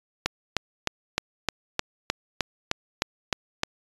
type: click train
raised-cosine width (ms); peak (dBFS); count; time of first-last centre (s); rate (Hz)
0.2; -5; 12; 0.26-3.634; 3.26
effects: resampled to 24000 Hz